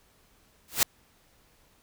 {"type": "noise with exponential growth", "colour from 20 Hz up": "white", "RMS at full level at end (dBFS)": -18, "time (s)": [0.68, 0.83], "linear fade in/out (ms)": 1, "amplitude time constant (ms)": 31, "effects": ["pink hiss -63 dBFS RMS until 1.82 s"]}